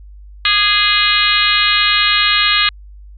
harmonic tone with a mistuned harmonic, 415.4 Hz, G#4, in tune, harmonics 3 / 4 / 5 / 6 / 7 / 8 / 9 / 10, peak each -19 / -19 / -19 / -19 / -19 / -19 / -19 / -19 dBFS, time 0.45-2.69 s, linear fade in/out 2 ms, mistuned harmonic 3, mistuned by -32 cents, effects added 50 Hz sine -34 dBFS peak until 3.17 s

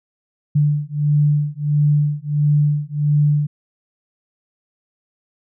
sine beating tone pair, 146.83 / 148.33 Hz, D3 / D3, 0 / +18 cents, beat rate 1.5 Hz, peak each -17 dBFS, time 0.55-3.47 s, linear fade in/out 10 ms, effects none

